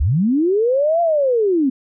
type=linear two-way sweep; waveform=sine; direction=up then down; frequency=54.4 to 695 to 250.7 Hz; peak=-13 dBFS; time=0-1.7 s; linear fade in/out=10 ms; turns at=1.01 s; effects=none